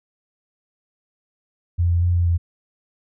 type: tone with pitch steps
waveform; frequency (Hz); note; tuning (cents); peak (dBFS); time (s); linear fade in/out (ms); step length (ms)
sine; 86.5 / 86 / 88.1 / 86.9 / 85.4; F2 / F2 / F2 / F2 / F2; -16 / -26 / +16 / -8 / -38; -15; 1.78-2.38; 20; 120
effects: none